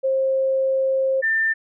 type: tone pair in turn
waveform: sine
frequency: 532 / 1789.4 Hz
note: C5 / A6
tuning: +29 / +29 cents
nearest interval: octave + major sixth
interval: 2100 cents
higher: second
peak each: -17 / -17 dBFS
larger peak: neither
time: 0.03-1.22 / 1.22-1.54 s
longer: first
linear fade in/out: 20 ms
effects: none